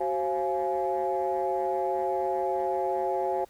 sine tone cluster, 377 / 532 / 690 / 840 Hz, F#4 / C5 / F5 / G#5, +32 / +29 / -21 / +19 cents, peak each -30 dBFS, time 0-3.45 s, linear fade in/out 10 ms, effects tanh soft clip ceiling -18 dBFS + pink hiss -59 dBFS RMS until 3.49 s

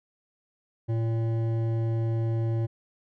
sine tone with hard clipping, 113.8 Hz, A#2, 41 cents flat, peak -26 dBFS, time 0.88-2.67 s, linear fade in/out 20 ms, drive 11 dB, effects none

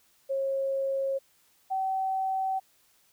sine tone pair in turn, 542 / 764.8 Hz, C#5 / G5, -39 / -43 cents, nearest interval tritone, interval 596 cents, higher second, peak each -26 dBFS, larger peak neither, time 0.29-1.19 / 1.7-2.6 s, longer neither, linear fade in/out 20 ms, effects white hiss -65 dBFS RMS until 3.12 s

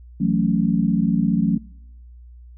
sine chord, F# minor seventh, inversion third, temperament equal, 164.81 / 185 / 220 / 277.2 Hz, E3 / F#3 / A3 / C#4, 0 / 0 / 0 / 0 cents, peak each -23 / -20 / -21 / -25 dBFS, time 0.2-1.58 s, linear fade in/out 10 ms, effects noise-tail reverb RT60 0.9 s tail -26 dB re dry + added 60 Hz sine -40 dBFS peak until 2.57 s

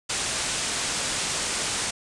white low-pass noise, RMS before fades -28 dBFS, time 0.09-1.91 s, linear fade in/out 10 ms, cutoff 9300 Hz, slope 48 dB/octave, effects resampled to 24000 Hz

